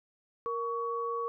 sine tone pair together, 467 / 1123.6 Hz, A#4 / C#6, +3 / +23 cents, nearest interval octave + minor third, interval 1520 cents, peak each -34 / -33 dBFS, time 0.46-1.28 s, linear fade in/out 0 ms, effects none

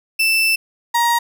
35% pulse tone pair in turn, 2655 / 943 Hz, E7 / A#5, +12 / +20 cents, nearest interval octave + tritone, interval 1792 cents, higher first, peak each -12 dBFS, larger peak neither, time 0.19-0.56 / 0.94-1.19 s, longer first, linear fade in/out 10 ms, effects none

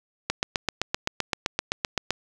click train, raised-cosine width 0.2 ms, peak -6 dBFS, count 15, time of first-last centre 0.3-2.106 s, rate 7.75 Hz, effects 7-bit

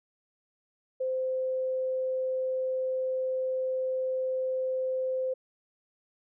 sine tone, 518 Hz, C5, 17 cents flat, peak -27 dBFS, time 1-5.34 s, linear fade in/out 10 ms, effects none

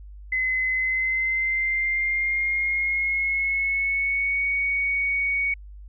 sine tone with pitch glide, 2039 to 2236 Hz, C7 to C#7, -45 to +14 cents, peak -21 dBFS, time 0.32-5.54 s, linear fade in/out 5 ms, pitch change +159 cents, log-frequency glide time 0.73-4.45 s, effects added 50 Hz sine -39 dBFS peak until 5.88 s

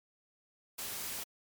white noise, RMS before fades -40 dBFS, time 0.78-1.24 s, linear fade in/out 10 ms, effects MP3 96 kbps

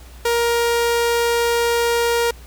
sawtooth tone, 470.1 Hz, A#4, 15 cents sharp, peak -12 dBFS, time 0.25-2.31 s, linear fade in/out 5 ms, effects added 60 Hz sine -38 dBFS peak until 2.46 s + pink hiss -46 dBFS RMS until 2.46 s

